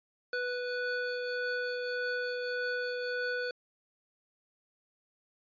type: tone pair together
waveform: square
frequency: 493.9 / 1480 Hz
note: B4 / F#6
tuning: 0 / 0 cents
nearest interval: octave + perfect fifth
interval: 1900 cents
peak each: -35 / -36 dBFS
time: 0.33-3.51 s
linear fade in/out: 2 ms
effects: resampled to 11025 Hz